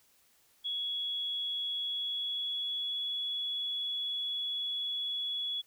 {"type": "tone with pitch glide", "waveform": "sine", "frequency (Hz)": [3356, 3381], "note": ["G#7", "G#7"], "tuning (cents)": [17, 30], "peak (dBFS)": -32, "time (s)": [0.64, 5.62], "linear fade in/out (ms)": 20, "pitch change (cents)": 13, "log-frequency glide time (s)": [1.78, 3.06], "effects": ["white hiss -67 dBFS RMS until 5.66 s"]}